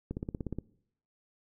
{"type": "click train", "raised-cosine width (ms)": 3, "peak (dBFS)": -22, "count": 9, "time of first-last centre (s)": [0.11, 0.586], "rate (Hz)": 16.8, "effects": ["noise-tail reverb RT60 0.7 s tail -22 dB re dry"]}